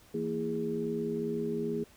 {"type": "harmonic tone with a mistuned harmonic", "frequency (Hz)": 82.41, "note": "E2", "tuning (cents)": 0, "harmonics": [2, 3, 4, 5], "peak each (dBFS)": [-39, -35, -39, -33], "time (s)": [0.14, 1.84], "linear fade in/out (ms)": 5, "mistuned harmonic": 3, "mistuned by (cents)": -120, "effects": ["pink hiss -59 dBFS RMS until 1.96 s"]}